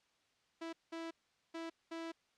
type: tone bursts at uneven times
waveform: sawtooth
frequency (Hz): 329.6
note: E4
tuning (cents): 0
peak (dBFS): -38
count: 4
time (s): 0.61-0.73 / 0.92-1.11 / 1.54-1.7 / 1.91-2.12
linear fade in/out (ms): 10
effects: white hiss -75 dBFS RMS until 2.37 s + low-pass 5000 Hz 12 dB/octave